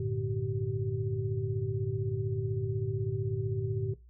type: tone cluster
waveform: sine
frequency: 97.8 / 113.7 / 146.3 / 384.9 Hz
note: G2 / A#2 / D3 / G4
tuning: -4 / -43 / -6 / -32 cents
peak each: -36 / -33 / -37 / -36 dBFS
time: 0-3.94 s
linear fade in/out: 5 ms
effects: noise-tail reverb RT60 0.2 s tail -17 dB re dry + added 60 Hz sine -52 dBFS peak until 4.09 s